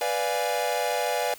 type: chord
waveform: 45% pulse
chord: B diminished seventh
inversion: none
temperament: equal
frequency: 493.9 / 587.3 / 698.5 / 830.6 Hz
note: B4 / D5 / F5 / Ab5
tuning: 0 / 0 / 0 / 0 cents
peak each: -30 dBFS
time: 0.01-1.34 s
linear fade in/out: 2 ms
effects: white hiss -47 dBFS RMS until 1.38 s